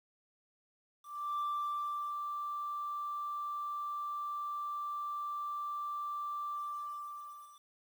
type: tone with ADSR envelope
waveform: sine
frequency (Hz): 1174.7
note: D6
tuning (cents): 0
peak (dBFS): -30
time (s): 1.03-7.64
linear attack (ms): 360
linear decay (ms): 740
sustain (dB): -5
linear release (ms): 1100
effects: tanh soft clip ceiling -31 dBFS + 10-bit